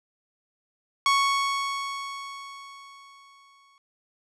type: tone with exponential decay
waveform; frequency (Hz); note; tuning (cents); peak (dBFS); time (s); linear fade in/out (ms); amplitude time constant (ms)
sawtooth; 1108.7; C#6; 0; -14; 1.06-3.78; 1; 590
effects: low-pass 7000 Hz 12 dB/octave